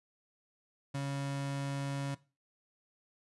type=tone; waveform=35% pulse; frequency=139.2 Hz; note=C#3; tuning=8 cents sharp; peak=-32 dBFS; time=0.94-2.15 s; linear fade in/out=10 ms; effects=noise-tail reverb RT60 0.3 s tail -18 dB re dry + resampled to 24000 Hz